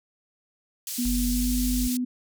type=band-pass noise; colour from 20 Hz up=white; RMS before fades=-33 dBFS; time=0.87-1.97 s; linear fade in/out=2 ms; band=4200 to 14000 Hz; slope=12 dB/octave
type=tone with pitch glide; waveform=sine; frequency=244.6 to 249.2 Hz; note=B3 to B3; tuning=-16 to +16 cents; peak=-24 dBFS; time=0.98-2.05 s; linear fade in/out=10 ms; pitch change=+32 cents; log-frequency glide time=1.28-1.6 s
type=tone; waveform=sine; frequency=49 Hz; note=G1; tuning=in tune; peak=-26 dBFS; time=1.05-1.88 s; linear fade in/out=10 ms
type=click; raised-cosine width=0.3 ms; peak=-30 dBFS; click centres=1.054 s
effects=none